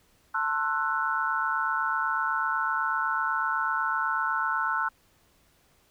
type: chord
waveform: sine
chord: F# half-diminished seventh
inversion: first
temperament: just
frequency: 888 / 1065.6 / 1332 / 1480 Hz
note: A5 / C6 / E6 / F#6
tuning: +16 / +31 / +18 / 0 cents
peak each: -32 / -32 / -29 / -29 dBFS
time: 0.34-4.89 s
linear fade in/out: 10 ms
effects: pink hiss -64 dBFS RMS until 5.9 s